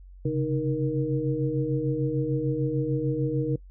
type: tone cluster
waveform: sine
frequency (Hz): 132.9 / 139.6 / 309.9 / 471.1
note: C3 / C#3 / D#4 / A#4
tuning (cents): +27 / +13 / -7 / +18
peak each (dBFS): -29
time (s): 0.25-3.56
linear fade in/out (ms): 5
effects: noise-tail reverb RT60 0.1 s tail -22 dB re dry + added 46 Hz sine -44 dBFS peak until 3.7 s